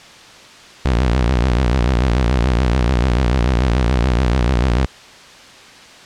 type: tone with vibrato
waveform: sawtooth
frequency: 61.74 Hz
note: B1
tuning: in tune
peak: -9 dBFS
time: 0.85-4.86 s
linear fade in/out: 5 ms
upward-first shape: triangle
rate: 6.9 Hz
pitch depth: 200 cents each way
effects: white hiss -40 dBFS RMS until 6.05 s + low-pass 5000 Hz 12 dB/octave